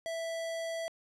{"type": "tone", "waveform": "square", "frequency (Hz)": 659.3, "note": "E5", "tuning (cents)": 0, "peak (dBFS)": -35, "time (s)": [0.06, 0.88], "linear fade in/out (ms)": 0, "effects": ["low-pass 10000 Hz 12 dB/octave"]}